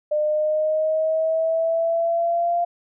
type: exponential sweep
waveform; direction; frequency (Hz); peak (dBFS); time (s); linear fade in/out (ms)
sine; up; 601 to 695; -18; 0.11-2.65; 10
effects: none